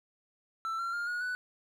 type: tone with pitch steps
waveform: triangle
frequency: 1331 / 1368.4 / 1406.9 / 1446.4 / 1487.1 Hz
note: E6 / F6 / F6 / F#6 / F#6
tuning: +16 / -36 / +12 / -40 / +8 cents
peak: -30 dBFS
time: 0.65-1.35 s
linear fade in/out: 0 ms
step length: 140 ms
effects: none